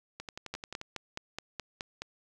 two click trains, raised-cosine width 0.2 ms, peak -19 / -23 dBFS, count 8 / 8, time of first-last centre 0.54-2.02 / 0.2-0.814 s, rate 4.73 / 11.4 Hz, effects none

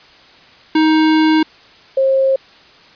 square / sine tone pair in turn, 313.8 / 535 Hz, D#4 / C5, +15 / +38 cents, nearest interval major sixth, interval 923 cents, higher second, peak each -10 dBFS, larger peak neither, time 0.75-1.43 / 1.97-2.36 s, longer first, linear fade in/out 5 ms, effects white hiss -44 dBFS RMS until 2.95 s + resampled to 11025 Hz

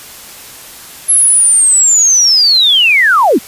sine linear sweep, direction down, 11175 to 181.1 Hz, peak -5 dBFS, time 1.08-3.39 s, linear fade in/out 20 ms, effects white hiss -32 dBFS RMS until 3.47 s + resampled to 32000 Hz

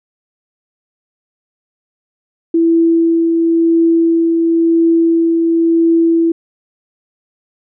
sine tone with tremolo, 331.8 Hz, E4, 11 cents sharp, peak -7 dBFS, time 2.54-6.32 s, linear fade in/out 5 ms, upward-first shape triangle, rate 0.96 Hz, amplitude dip 30%, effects none

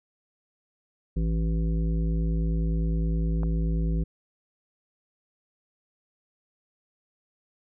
harmonic tone, 54.8 Hz, A1, 6 cents flat, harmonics 1 / 3 / 5 / 7 / 9, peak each -24 / -28 / -38 / -41 / -45 dBFS, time 1.16-4.04 s, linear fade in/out 10 ms
click, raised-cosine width 1 ms, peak -23 dBFS, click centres 3.433 s
effects none

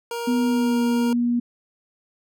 25% pulse tone, 470 Hz, A#4, 14 cents sharp, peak -23 dBFS, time 0.11-1.13 s, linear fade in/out 2 ms
sine tone with pitch glide, 246.9 to 239.9 Hz, B3 to A#3, 0 to +50 cents, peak -18 dBFS, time 0.27-1.4 s, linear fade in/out 10 ms, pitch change -50 cents, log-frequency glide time 0.49-0.81 s
effects none

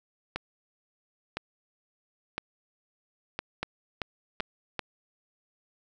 two click trains, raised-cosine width 0.3 ms, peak -15 / -14 dBFS, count 5 / 4, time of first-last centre 0.36-4.4 / 3.63-4.793 s, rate 0.99 / 2.58 Hz, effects none

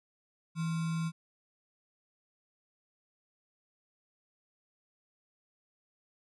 sine tone with sample-and-hold, 163.9 Hz, E3, 10 cents flat, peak -30 dBFS, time 0.55-1.12 s, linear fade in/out 50 ms, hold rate 1225 Hz, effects resampled to 24000 Hz

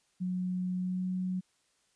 sine tone with pitch glide, 182.5 to 184.3 Hz, F#3 to F#3, -24 to -7 cents, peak -30 dBFS, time 0.2-1.41 s, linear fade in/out 20 ms, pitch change +17 cents, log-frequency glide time 0.77-1.06 s, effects white hiss -72 dBFS RMS until 1.95 s + resampled to 22050 Hz

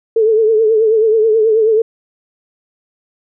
sine tone with vibrato, 440 Hz, A4, in tune, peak -8 dBFS, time 0.16-1.82 s, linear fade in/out 5 ms, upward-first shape triangle, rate 9.3 Hz, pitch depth 76 cents each way, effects none

